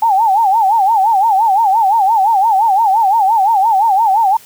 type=tone with vibrato; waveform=sine; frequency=836 Hz; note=G#5; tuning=11 cents sharp; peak=-8 dBFS; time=0.02-4.37 s; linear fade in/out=5 ms; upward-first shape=sine; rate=5.8 Hz; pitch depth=180 cents each way; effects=white hiss -41 dBFS RMS until 4.45 s